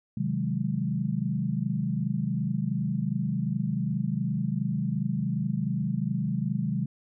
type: chord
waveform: sine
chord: Ab dominant seventh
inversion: first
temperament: equal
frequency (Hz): 130.81 / 155.56 / 185 / 207.7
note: C3 / Eb3 / Gb3 / Ab3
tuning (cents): 0 / 0 / 0 / 0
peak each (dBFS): -31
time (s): 0.17-6.86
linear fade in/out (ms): 5
effects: none